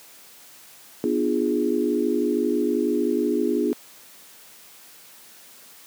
sine chord, B diminished seventh, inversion none, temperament equal with one note detuned, 246.9 / 299.5 / 349.2 / 415.3 Hz, B3 / D4 / F4 / Ab4, 0 / +34 / 0 / 0 cents, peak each -25 dBFS, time 1.04-3.73 s, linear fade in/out 0 ms, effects white hiss -48 dBFS RMS until 5.86 s + high-pass 150 Hz 12 dB/octave

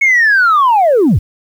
sine linear sweep, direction down, 2218 to 61.74 Hz, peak -5 dBFS, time 0.01-1.19 s, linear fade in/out 10 ms, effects tanh soft clip ceiling -4 dBFS + 7-bit

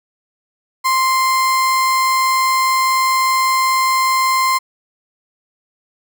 35% pulse tone, 1046.5 Hz, C6, in tune, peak -11 dBFS, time 0.84-4.59 s, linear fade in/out 20 ms, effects none

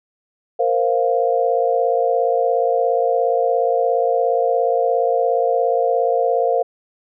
sine chord, Bb suspended second, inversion none, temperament equal, 466.2 / 523.3 / 698.5 Hz, Bb4 / C5 / F5, 0 / 0 / 0 cents, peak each -19 dBFS, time 0.59-6.63 s, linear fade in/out 10 ms, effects none

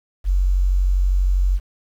sine tone, 46.25 Hz, F#1, in tune, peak -14 dBFS, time 0.24-1.6 s, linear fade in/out 50 ms, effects 8-bit

